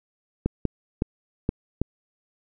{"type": "clicks", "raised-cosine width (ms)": 3, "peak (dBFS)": -9, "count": 5, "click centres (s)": [0.46, 0.653, 1.021, 1.491, 1.816], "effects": []}